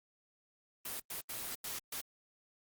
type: noise bursts at uneven times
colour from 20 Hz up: white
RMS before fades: -41 dBFS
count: 5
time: 0.85-1 / 1.1-1.21 / 1.29-1.55 / 1.64-1.79 / 1.92-2.01 s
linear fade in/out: 5 ms
effects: Opus 24 kbps